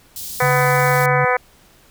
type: band-stop noise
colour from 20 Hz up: white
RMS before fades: -30 dBFS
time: 0.16-1.06 s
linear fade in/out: 2 ms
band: 200 to 3700 Hz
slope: 24 dB/octave
type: harmonic tone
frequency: 250.1 Hz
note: B3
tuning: 22 cents sharp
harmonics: 2 / 3 / 4 / 5 / 6 / 7 / 8 / 9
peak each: -19 / -21 / -22 / -23 / -24 / -24 / -25 / -26 dBFS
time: 0.4-1.37 s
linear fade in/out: 5 ms
type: tone with pitch glide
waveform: sine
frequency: 140 to 141.3 Hz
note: C#3 to C#3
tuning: +18 to +34 cents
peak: -19 dBFS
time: 0.42-1.25 s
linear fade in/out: 5 ms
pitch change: +16 cents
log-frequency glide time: 0.81-1.14 s
effects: pink hiss -51 dBFS RMS until 1.9 s